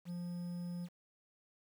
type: tone with quantisation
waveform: triangle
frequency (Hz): 175.1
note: F3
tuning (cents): +5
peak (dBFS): -37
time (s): 0.05-0.89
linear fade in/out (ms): 50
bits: 10
effects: none